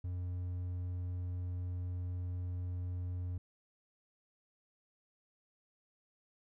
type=tone; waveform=triangle; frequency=89.6 Hz; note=F2; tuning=45 cents sharp; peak=-34 dBFS; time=0.04-3.38 s; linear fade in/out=5 ms; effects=none